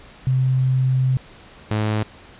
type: tone pair in turn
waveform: sine / sawtooth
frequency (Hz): 130 / 107.25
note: C3 / A2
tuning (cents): -11 / -44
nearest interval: minor third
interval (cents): 333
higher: first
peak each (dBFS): -15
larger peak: neither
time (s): 0.27-1.17 / 1.71-2.03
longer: first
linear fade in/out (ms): 0
effects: pink hiss -45 dBFS RMS until 2.39 s + resampled to 8000 Hz